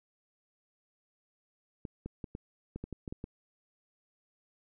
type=clicks; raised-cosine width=3 ms; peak=-26 dBFS; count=10; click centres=1.852 / 2.06 / 2.242 / 2.351 / 2.76 / 2.84 / 2.927 / 3.078 / 3.125 / 3.241 s; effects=none